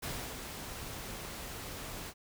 pink noise with ADSR envelope, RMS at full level -38 dBFS, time 0.02-2.14 s, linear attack 16 ms, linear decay 300 ms, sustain -5 dB, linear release 60 ms, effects none

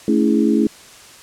sine chord, A major seventh, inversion none, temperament equal with one note detuned, 220 / 281.2 / 329.6 / 415.3 Hz, A3 / C#4 / E4 / G#4, 0 / +25 / 0 / 0 cents, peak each -16 / -18 / -18 / -22 dBFS, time 0.08-0.67 s, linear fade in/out 2 ms, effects white hiss -42 dBFS RMS until 1.22 s + low-pass 9000 Hz 12 dB/octave

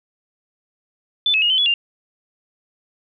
sine tone with pitch steps, 3512 / 2580 / 2865 / 3065 / 3397 / 2795 Hz, A7 / E7 / F7 / G7 / G#7 / F7, -4 / -38 / +44 / -40 / +38 / +1 cents, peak -14 dBFS, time 1.26-1.74 s, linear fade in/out 2 ms, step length 80 ms, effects none

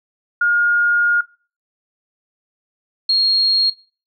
sine tone pair in turn, 1424 / 4265 Hz, F6 / C8, +33 / +32 cents, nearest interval octave + perfect fifth, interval 1899 cents, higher second, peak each -12 dBFS, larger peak neither, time 0.41-1.21 / 3.09-3.7 s, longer first, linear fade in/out 5 ms, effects noise-tail reverb RT60 0.4 s tail -23 dB re dry

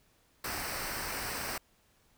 pink noise with comb filter, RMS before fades -37 dBFS, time 0.44-1.58 s, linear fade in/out 5 ms, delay 0.29 ms, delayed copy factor -0.6, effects pink hiss -68 dBFS RMS until 2.17 s

